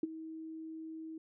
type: tone with ADSR envelope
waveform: sine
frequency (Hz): 320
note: D#4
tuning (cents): +49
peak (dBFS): -27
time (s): 0.03-1.18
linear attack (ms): 4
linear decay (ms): 22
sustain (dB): -15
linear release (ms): 4
effects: none